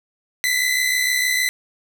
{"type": "tone pair together", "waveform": "sawtooth", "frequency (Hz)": [1975.5, 2042], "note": ["B6", "C7"], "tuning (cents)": [0, -43], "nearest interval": "minor second", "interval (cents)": 57, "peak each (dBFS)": -17, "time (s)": [0.44, 1.49], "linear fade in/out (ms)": 0, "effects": []}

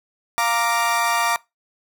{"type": "chord", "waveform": "30% pulse", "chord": "Bb major", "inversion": "second", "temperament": "equal", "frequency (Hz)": [698.5, 932.3, 1174.7], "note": ["F5", "Bb5", "D6"], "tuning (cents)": [0, 0, 0], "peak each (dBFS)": [-22, -19, -20], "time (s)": [0.38, 1.36], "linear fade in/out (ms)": 0, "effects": ["noise-tail reverb RT60 0.2 s tail -21 dB re dry"]}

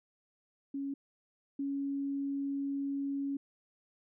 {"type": "tone pair in turn", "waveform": "sine", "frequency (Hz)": [277.2, 278.3], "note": ["C#4", "C#4"], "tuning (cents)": [0, 7], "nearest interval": "unison", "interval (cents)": 7, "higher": "second", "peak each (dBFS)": [-34, -32], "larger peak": "second", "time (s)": [[0.74, 0.94], [1.59, 3.37]], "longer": "second", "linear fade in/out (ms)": 5, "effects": []}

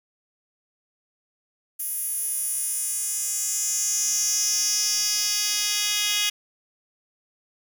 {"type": "tone with high-pass filter sweep", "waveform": "10% pulse", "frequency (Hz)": 415.3, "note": "G#4", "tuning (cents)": 0, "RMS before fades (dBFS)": -25, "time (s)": [1.79, 6.3], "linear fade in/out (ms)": 10, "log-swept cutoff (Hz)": [12000, 3500], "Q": 3.1, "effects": []}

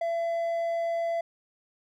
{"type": "tone with hard clipping", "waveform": "sine", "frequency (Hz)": 673, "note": "E5", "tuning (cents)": 36, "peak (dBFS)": -27, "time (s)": [0.01, 1.21], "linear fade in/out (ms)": 5, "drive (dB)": 3, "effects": []}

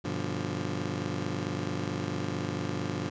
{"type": "chord", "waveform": "20% pulse", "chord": "G dominant seventh", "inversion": "none", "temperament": "just", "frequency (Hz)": [98, 122.5, 147, 176.4], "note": ["G2", "B2", "D3", "F3"], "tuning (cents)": [0, -14, 2, 18], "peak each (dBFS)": -32, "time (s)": [0.04, 3.1], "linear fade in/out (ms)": 10, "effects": ["resampled to 16000 Hz"]}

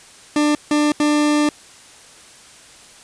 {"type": "tone bursts at uneven times", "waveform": "40% pulse", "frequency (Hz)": 297.4, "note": "D4", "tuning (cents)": 22, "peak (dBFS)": -13, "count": 3, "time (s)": [[0.36, 0.55], [0.71, 0.92], [1, 1.49]], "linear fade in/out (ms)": 2, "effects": ["white hiss -44 dBFS RMS until 3.03 s", "resampled to 22050 Hz"]}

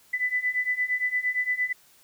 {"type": "beating tone pair", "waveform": "sine", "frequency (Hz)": [1991, 1999.7], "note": ["B6", "B6"], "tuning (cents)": [14, 21], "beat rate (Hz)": 8.7, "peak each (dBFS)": [-28, -26], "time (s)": [0.13, 1.73], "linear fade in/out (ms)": 10, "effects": ["white hiss -58 dBFS RMS until 2.03 s"]}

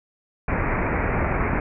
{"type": "low-pass noise", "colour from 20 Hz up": "pink", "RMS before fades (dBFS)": -23, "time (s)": [0.48, 1.6], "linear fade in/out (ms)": 2, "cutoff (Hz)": 2400, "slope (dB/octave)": 96, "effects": []}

